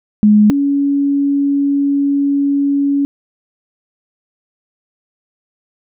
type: tone pair in turn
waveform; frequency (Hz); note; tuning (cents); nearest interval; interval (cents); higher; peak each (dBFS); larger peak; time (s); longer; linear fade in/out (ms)
sine; 210 / 281.4; G#3 / C#4; +19 / +26; perfect fourth; 507; second; -5 / -11; first; 0.23-0.5 / 0.5-3.05; second; 0
effects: none